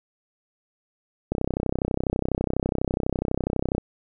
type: click train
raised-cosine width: 2 ms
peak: -10 dBFS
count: 80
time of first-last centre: 1.32-3.781 s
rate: 32.1 Hz
effects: none